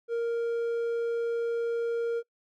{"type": "tone with hard clipping", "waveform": "sine", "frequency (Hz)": 466.2, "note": "A#4", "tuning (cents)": 0, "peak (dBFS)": -27, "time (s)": [0.08, 2.23], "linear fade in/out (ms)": 50, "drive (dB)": 3, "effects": ["noise-tail reverb RT60 0.1 s tail -25 dB re dry", "MP3 96 kbps"]}